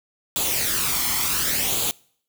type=noise with flanger; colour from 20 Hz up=white; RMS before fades=-23 dBFS; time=0.36-1.91 s; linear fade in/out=0 ms; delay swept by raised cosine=0.27 to 0.95 ms; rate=0.69 Hz; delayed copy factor=+0.6; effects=noise-tail reverb RT60 0.6 s tail -25 dB re dry